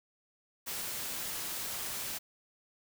white noise, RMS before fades -38 dBFS, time 0.66-2.19 s, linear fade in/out 20 ms, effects none

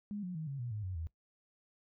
sine tone with pitch steps, 206 / 180.37 / 157.93 / 138.28 / 121.08 / 106.02 / 92.83 / 81.28 Hz, G#3 / F#3 / D#3 / C#3 / B2 / G#2 / F#2 / E2, -14 / -44 / +26 / -4 / -34 / +36 / +6 / -24 cents, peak -37 dBFS, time 0.11-1.07 s, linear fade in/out 0 ms, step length 120 ms, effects noise-tail reverb RT60 0.1 s tail -19 dB re dry

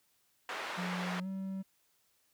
white band-pass noise, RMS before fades -40 dBFS, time 0.49-1.2 s, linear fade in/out 2 ms, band 470 to 1900 Hz, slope 12 dB/octave
triangle tone with pitch glide, 180 to 191.81 Hz, F#3 to G3, -47 to -37 cents, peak -34 dBFS, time 0.77-1.63 s, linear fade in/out 20 ms, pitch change +110 cents, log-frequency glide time 1.2-1.27 s
effects white hiss -73 dBFS RMS until 2.33 s

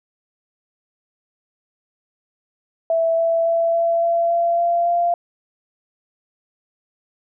sine tone with pitch steps, 659.3 / 663.9 / 668.5 / 673.2 / 677.8 / 682.6 / 687.3 / 692.1 Hz, E5 / E5 / E5 / E5 / E5 / F5 / F5 / F5, 0 / +12 / +24 / +36 / +48 / -40 / -28 / -16 cents, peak -15 dBFS, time 2.9-5.14 s, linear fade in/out 2 ms, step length 280 ms, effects none

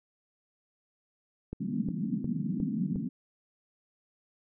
click train, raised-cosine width 3 ms, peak -23 dBFS, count 5, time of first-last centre 1.53-2.959 s, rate 2.8 Hz
pink band-pass noise, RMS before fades -32 dBFS, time 1.6-3.09 s, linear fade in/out 10 ms, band 160 to 260 Hz, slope 48 dB/octave
effects none

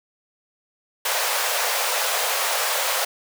pink high-pass noise, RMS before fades -23 dBFS, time 1.05-3.05 s, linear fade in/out 5 ms, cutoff 500 Hz, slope 48 dB/octave, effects none

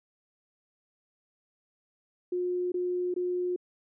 sine tone bursts, 358.8 Hz, F4, 47 cents sharp, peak -27 dBFS, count 3, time 2.32-3.562 s, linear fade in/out 5 ms, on 400 ms, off 21 ms, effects none

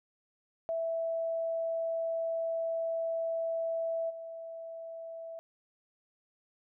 sine tone with level steps, 659 Hz, E5, 1 cent flat, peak -30 / -40 dBFS, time 0.69-5.39 s, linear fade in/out 0 ms, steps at 4.09 s, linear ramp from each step 20 ms, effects none

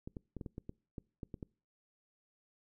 clicks, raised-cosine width 3 ms, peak -30 dBFS, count 11, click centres 0.075 / 0.168 / 0.367 / 0.412 / 0.462 / 0.581 / 0.694 / 0.982 / 1.232 / 1.342 / 1.428 s, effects noise-tail reverb RT60 0.4 s tail -25 dB re dry

